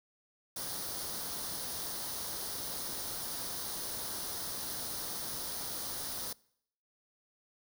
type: noise with comb filter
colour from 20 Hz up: white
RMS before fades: -39 dBFS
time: 0.56-6.33 s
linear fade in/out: 5 ms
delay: 0.2 ms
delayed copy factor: +0.65
effects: noise-tail reverb RT60 0.7 s tail -24 dB re dry